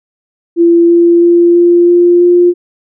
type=tone with pitch steps; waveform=sine; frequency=340 / 342.4 / 344.7 / 347.1 / 349.6 / 352 Hz; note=F4 / F4 / F4 / F4 / F4 / F4; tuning=-46 / -34 / -23 / -11 / +2 / +14 cents; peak=-3 dBFS; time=0.56-2.54 s; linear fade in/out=50 ms; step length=330 ms; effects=none